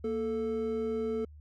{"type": "tone pair together", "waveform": "triangle", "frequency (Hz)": [232.8, 439.4], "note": ["A#3", "A4"], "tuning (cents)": [-2, -2], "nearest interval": "major seventh", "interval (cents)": 1100, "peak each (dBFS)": [-33, -29], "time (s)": [0.04, 1.25], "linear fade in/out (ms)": 5, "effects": ["added 75 Hz sine -48 dBFS peak until 1.4 s"]}